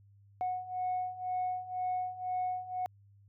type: beating tone pair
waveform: sine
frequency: 732 / 734 Hz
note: F#5 / F#5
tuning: -19 / -14 cents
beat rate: 2 Hz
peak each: -36 / -33 dBFS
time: 0.41-2.86 s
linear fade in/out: 0 ms
effects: tanh soft clip ceiling -27 dBFS + added 100 Hz sine -58 dBFS peak until 3.28 s